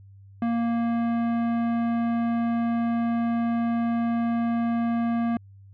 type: tone with tanh clipping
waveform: sine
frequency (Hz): 233.1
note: A#3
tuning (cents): 0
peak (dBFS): -24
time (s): 0.42-5.37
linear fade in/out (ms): 2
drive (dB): 15
effects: added 98 Hz sine -46 dBFS peak until 5.73 s